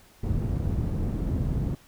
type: low-pass noise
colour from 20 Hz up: white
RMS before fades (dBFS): -27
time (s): 0.23-1.75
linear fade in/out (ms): 5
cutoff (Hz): 140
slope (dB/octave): 12
effects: pink hiss -56 dBFS RMS until 1.87 s